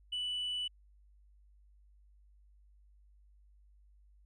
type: tone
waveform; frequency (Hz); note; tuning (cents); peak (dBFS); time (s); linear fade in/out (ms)
sine; 2970; F#7; +6; -32; 0.12-0.68; 10
effects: tanh soft clip ceiling -32 dBFS + added 50 Hz sine -60 dBFS peak until 4.25 s